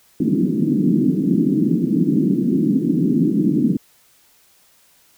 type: band-pass noise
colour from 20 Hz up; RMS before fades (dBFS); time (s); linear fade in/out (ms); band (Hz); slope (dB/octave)
white; -17; 0.2-3.77; 2; 160 to 320; 48
effects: white hiss -55 dBFS RMS until 5.17 s